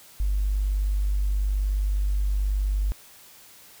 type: tone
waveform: triangle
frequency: 49.49 Hz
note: G1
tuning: 17 cents sharp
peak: -17 dBFS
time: 0.2-2.92 s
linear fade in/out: 0 ms
effects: tanh soft clip ceiling -19 dBFS + white hiss -50 dBFS RMS until 3.8 s